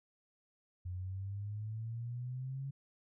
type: exponential sweep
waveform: sine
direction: up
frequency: 88.8 to 138.59 Hz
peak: -38 dBFS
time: 0.85-2.71 s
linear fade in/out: 10 ms
effects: none